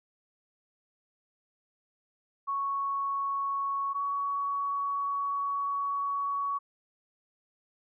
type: tone pair in turn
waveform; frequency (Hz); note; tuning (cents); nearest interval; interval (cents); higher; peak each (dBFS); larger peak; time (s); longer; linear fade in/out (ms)
sine; 1108.7 / 1122.9; C#6 / C#6; 0 / +22; unison; 22; second; -28; neither; 2.47-3.94 / 3.94-6.59; second; 20
effects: none